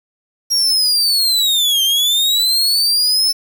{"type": "linear two-way sweep", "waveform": "40% pulse", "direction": "down then up", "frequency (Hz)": [5640, 3125, 5310], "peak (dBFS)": -11, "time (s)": [0.5, 3.33], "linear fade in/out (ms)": 20, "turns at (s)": 1.83, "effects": ["7-bit"]}